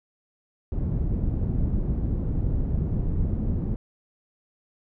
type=low-pass noise; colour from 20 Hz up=pink; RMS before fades=-25 dBFS; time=0.72-3.76 s; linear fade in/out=2 ms; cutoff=200 Hz; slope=12 dB/octave; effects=none